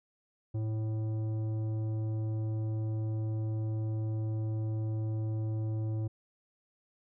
sine tone with tanh clipping, 109.5 Hz, A2, 8 cents flat, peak -32 dBFS, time 0.54-6.08 s, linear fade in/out 10 ms, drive 11 dB, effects none

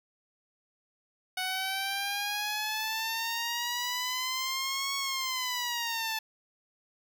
10% pulse exponential two-way sweep, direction up then down, 740 to 1108.7 to 874 Hz, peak -22 dBFS, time 1.37-6.19 s, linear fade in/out 5 ms, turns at 4.96 s, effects none

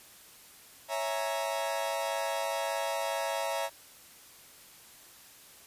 40% pulse chord, A# half-diminished seventh, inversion first, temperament equal, 554.4 / 659.3 / 830.6 / 932.3 Hz, C#5 / E5 / G#5 / A#5, 0 / 0 / 0 / 0 cents, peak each -35 / -34 / -39 / -35 dBFS, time 0.88-3.7 s, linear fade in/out 50 ms, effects white hiss -54 dBFS RMS until 5.66 s + resampled to 32000 Hz

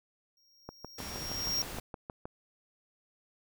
square tone with exponential growth, 5588 Hz, F8, in tune, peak -28 dBFS, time 0.37-1.62 s, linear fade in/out 2 ms, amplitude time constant 270 ms
click train, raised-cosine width 1 ms, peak -26 dBFS, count 11, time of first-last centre 0.69-2.255 s, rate 6.39 Hz
pink noise, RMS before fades -42 dBFS, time 0.98-1.8 s, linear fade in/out 5 ms
effects none

